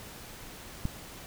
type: click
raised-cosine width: 5 ms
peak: -17 dBFS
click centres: 0.854 s
effects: pink hiss -46 dBFS RMS until 1.26 s